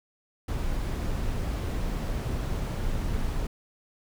brown noise, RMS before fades -29 dBFS, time 0.48-3.47 s, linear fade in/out 5 ms, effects none

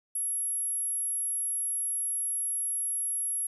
sine tone, 11210 Hz, F9, 5 cents sharp, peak -28 dBFS, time 0.15-3.47 s, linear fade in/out 5 ms, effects none

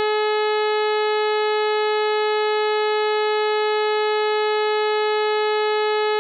harmonic tone, 425.7 Hz, G#4, 43 cents sharp, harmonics 1 / 2 / 3 / 4 / 5 / 6 / 7 / 8 / 9 / 10, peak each -19 / -25 / -29 / -31 / -33 / -35 / -36 / -37 / -38 / -39 dBFS, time 0-6.19 s, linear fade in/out 0 ms, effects none

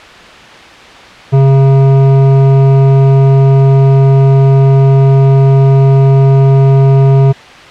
sine tone with hard clipping, 135.7 Hz, C#3, 36 cents flat, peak -5 dBFS, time 1.32-7.33 s, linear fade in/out 20 ms, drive 12 dB, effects white hiss -32 dBFS RMS until 7.7 s + low-pass 3000 Hz 12 dB/octave

